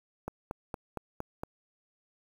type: click train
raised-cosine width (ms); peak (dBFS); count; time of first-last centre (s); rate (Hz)
1; -21; 6; 0.28-1.435; 4.33
effects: 8-bit